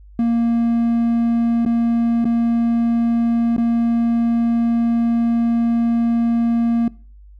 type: tone with dropouts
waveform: triangle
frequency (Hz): 233.1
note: A#3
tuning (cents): 0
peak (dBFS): -12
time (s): 0.19-6.88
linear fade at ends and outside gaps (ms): 2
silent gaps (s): 1.651-1.661 / 2.245-2.253 / 3.565-3.58
effects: noise-tail reverb RT60 0.4 s tail -21 dB re dry + added 50 Hz sine -40 dBFS peak until 7.39 s